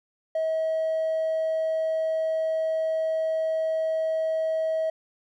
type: tone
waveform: triangle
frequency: 640 Hz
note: D#5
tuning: 49 cents sharp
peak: -20 dBFS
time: 0.35-4.9 s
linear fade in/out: 5 ms
effects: tanh soft clip ceiling -19 dBFS